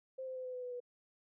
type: tone with pitch steps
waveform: sine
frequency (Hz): 523.3 / 517.6 / 511.9 / 506.4 / 500.8 / 495.4 / 490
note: C5 / C5 / C5 / B4 / B4 / B4 / B4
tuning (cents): 0 / -19 / -38 / +43 / +24 / +5 / -14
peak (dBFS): -40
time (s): 0.18-0.803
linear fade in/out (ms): 10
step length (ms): 89
effects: none